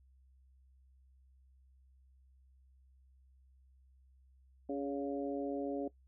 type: harmonic tone with a mistuned harmonic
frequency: 140.7 Hz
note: C#3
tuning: 26 cents sharp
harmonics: 2 / 3 / 4 / 5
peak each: -37 / -41 / -41 / -47 dBFS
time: 4.69-5.88 s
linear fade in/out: 5 ms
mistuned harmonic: 3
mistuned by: -30 cents
effects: noise-tail reverb RT60 0.1 s tail -18 dB re dry + added 65 Hz sine -62 dBFS peak until 6.07 s